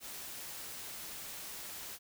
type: noise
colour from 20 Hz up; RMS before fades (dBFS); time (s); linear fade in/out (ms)
white; -45; 0-1.99; 50
effects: none